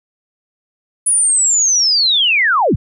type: linear sweep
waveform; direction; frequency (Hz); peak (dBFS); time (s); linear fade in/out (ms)
sine; down; 9956 to 45.4; -10; 1.06-2.76; 10
effects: none